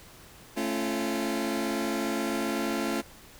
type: chord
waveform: sawtooth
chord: A augmented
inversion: none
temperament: just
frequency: 220 / 275 / 343.8 Hz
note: A3 / C#4 / E#4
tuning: 0 / -14 / -27 cents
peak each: -28 dBFS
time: 0.56-3.02 s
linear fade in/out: 20 ms
effects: pink hiss -51 dBFS RMS until 3.39 s